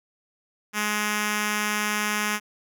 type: tone with notch filter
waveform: 5% pulse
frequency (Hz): 210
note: G#3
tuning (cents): +19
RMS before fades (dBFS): -26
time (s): 0.73-2.4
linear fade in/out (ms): 50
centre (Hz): 550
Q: 0.75
effects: none